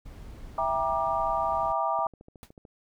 brown noise, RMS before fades -43 dBFS, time 0.05-1.73 s, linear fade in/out 10 ms
sine chord, E half-diminished seventh, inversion none, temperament just, 659.3 / 791.1 / 949.3 / 1186.7 Hz, E5 / G5 / Bb5 / D6, 0 / +16 / +31 / +18 cents, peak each -30 dBFS, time 0.58-2.07 s, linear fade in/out 2 ms
click train, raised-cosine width 2 ms, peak -35 dBFS, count 10, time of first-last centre 1.99-2.652 s, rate 13.6 Hz
pink noise with exponential decay, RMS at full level -45 dBFS, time 2.43-2.53 s, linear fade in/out 0 ms, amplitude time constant 20 ms
effects none

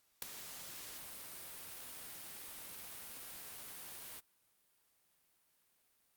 white noise with ADSR envelope, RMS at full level -34 dBFS, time 0.22-4.21 s, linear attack 4 ms, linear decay 3 ms, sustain -15 dB, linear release 26 ms, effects white hiss -75 dBFS RMS until 6.16 s + Opus 48 kbps

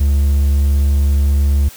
triangle tone, 70.6 Hz, C#2, 32 cents sharp, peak -8 dBFS, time 0-1.69 s, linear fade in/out 10 ms, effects white hiss -38 dBFS RMS until 1.76 s

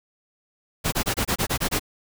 pink noise bursts, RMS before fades -23 dBFS, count 9, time 0.84-1.796 s, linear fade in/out 20 ms, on 84 ms, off 25 ms, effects none

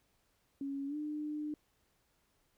sine tone with pitch glide, 277.2 to 300.5 Hz, C#4 to D4, 0 to +40 cents, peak -36 dBFS, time 0.61-1.54 s, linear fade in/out 2 ms, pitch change +140 cents, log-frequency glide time 0.87-0.96 s, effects pink hiss -75 dBFS RMS until 2.57 s

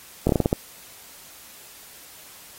slowing click train, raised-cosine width 2 ms, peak -5 dBFS, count 7, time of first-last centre 0.27-0.529 s, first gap 23 ms, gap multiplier 1.25, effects white hiss -46 dBFS RMS until 2.58 s + AAC 48 kbps

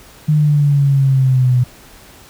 sine exponential sweep, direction down, 153.4 to 123.47 Hz, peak -9 dBFS, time 0.28-1.64 s, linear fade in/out 10 ms, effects pink hiss -42 dBFS RMS until 2.29 s

